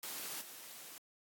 white noise with level steps, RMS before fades -43 / -51 dBFS, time 0.03-0.98 s, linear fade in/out 2 ms, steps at 0.41 s, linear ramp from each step 5 ms, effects high-pass 200 Hz 12 dB/octave + AAC 64 kbps

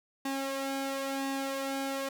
sawtooth tone with flanger, 271.9 Hz, C#4, 33 cents flat, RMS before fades -34 dBFS, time 0.25-2.09 s, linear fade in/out 5 ms, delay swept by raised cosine 1.1 to 2.4 ms, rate 0.97 Hz, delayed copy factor +0.6, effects none

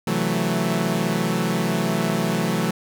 sawtooth chord, F# half-diminished seventh, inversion second, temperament equal, 130.81 / 164.81 / 185 / 220 Hz, C3 / E3 / F#3 / A3, 0 / 0 / 0 / 0 cents, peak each -26 / -21 / -21 / -21 dBFS, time 0.07-2.71 s, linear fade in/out 5 ms, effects none

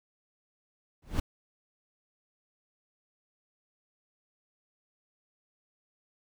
brown noise with exponential growth, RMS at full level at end -23 dBFS, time 1.02-1.2 s, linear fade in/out 5 ms, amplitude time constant 38 ms, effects none

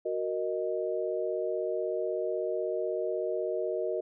sine chord, D# minor, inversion first, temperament equal, 370 / 466.2 / 622.3 Hz, F#4 / A#4 / D#5, 0 / 0 / 0 cents, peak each -33 dBFS, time 0.05-4.01 s, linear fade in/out 10 ms, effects none

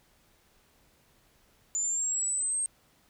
sine linear sweep, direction up, 7030 to 8490 Hz, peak -27 dBFS, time 1.75-2.66 s, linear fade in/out 0 ms, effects pink hiss -65 dBFS RMS until 3.09 s

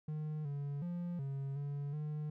triangle tone with pitch steps, 153.1 / 142.4 / 174.6 / 137.4 / 142.8 / 151 Hz, D#3 / C#3 / F3 / C#3 / D3 / D3, -28 / +47 / 0 / -15 / -48 / +48 cents, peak -35 dBFS, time 0.08-2.3 s, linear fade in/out 5 ms, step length 370 ms, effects none

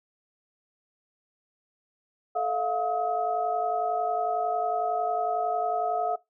sine tone cluster, 436.4 / 660 / 711 / 1272 Hz, A4 / E5 / F5 / D#6, -14 / +2 / +31 / +38 cents, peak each -34 / -32 / -26 / -35 dBFS, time 2.35-6.16 s, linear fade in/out 10 ms, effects noise-tail reverb RT60 0.2 s tail -22 dB re dry

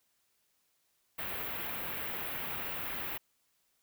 white band-stop noise, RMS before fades -38 dBFS, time 1.18-3.18 s, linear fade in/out 10 ms, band 2900 to 15000 Hz, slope 24 dB/octave, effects white hiss -75 dBFS RMS until 3.82 s

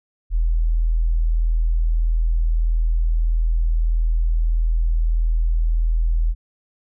sine tone, 40.8 Hz, E1, 17 cents flat, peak -15 dBFS, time 0.3-6.35 s, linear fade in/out 50 ms, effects none

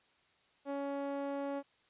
sawtooth tone with band-pass filter, 280 Hz, C#4, 18 cents sharp, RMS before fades -38 dBFS, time 0.65-1.63 s, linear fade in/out 50 ms, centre 560 Hz, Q 1.3, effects white hiss -70 dBFS RMS until 1.89 s + resampled to 8000 Hz

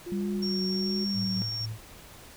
sine tone with pitch glide, 349.2 to 368 Hz, F4 to F#4, 0 to -9 cents, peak -34 dBFS, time 0.06-1.05 s, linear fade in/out 10 ms, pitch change +91 cents, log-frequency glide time 0.16-0.65 s
sine tone with vibrato, 196 Hz, G3, in tune, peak -28 dBFS, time 0.12-1.42 s, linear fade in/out 0 ms, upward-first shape triangle, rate 1.4 Hz, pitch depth 65 cents each way
sine tone, 5520 Hz, F8, 21 cents flat, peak -31 dBFS, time 0.42-1.66 s, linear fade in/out 10 ms
sine tone with tremolo, 110 Hz, A2, in tune, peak -32 dBFS, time 1.13-1.79 s, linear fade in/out 50 ms, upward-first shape square, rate 4.2 Hz, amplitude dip 40%
effects pink hiss -49 dBFS RMS until 2.36 s

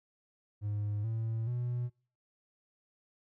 triangle tone with pitch steps, 103.83 / 112.58 / 122.06 Hz, G#2 / A2 / B2, 0 / +40 / -20 cents, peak -29 dBFS, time 0.61-1.9 s, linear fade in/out 50 ms, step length 430 ms, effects noise-tail reverb RT60 0.4 s tail -26 dB re dry + tanh soft clip ceiling -25 dBFS

